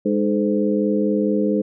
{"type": "harmonic tone with a mistuned harmonic", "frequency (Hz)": 102.6, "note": "G#2", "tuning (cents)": -21, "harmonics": [2, 3, 4, 5], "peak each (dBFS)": [-20, -22, -23, -24], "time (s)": [0.05, 1.62], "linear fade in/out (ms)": 10, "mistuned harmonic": 4, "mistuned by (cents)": 75, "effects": []}